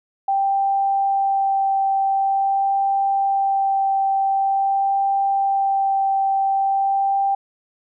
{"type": "tone with vibrato", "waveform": "sine", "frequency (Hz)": 784, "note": "G5", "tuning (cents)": 0, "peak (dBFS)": -16, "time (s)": [0.28, 7.35], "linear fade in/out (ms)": 5, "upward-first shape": "sine", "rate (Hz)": 0.46, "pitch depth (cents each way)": 8, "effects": []}